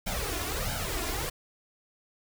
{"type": "noise with flanger", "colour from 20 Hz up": "pink", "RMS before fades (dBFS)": -32, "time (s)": [0.06, 1.3], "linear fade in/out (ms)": 10, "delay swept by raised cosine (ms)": [1.3, 2.9], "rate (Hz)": 1.5, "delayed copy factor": 0.8, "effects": []}